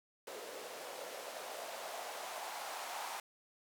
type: noise with band-pass filter sweep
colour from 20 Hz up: blue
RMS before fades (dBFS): -45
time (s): 0.27-3.2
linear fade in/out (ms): 2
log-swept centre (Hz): 460 to 850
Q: 2.9
effects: none